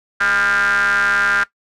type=ring-modulated tone; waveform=square; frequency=97.6 Hz; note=G2; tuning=7 cents flat; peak=-12 dBFS; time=0.2-1.44 s; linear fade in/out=10 ms; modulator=1500 Hz; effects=noise-tail reverb RT60 0.1 s tail -17 dB re dry + low-pass 8000 Hz 12 dB/octave